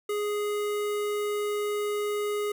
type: tone with notch filter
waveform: square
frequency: 415.3 Hz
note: G#4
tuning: in tune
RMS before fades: -29 dBFS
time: 0.09-2.52 s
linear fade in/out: 5 ms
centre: 5000 Hz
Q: 2
effects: none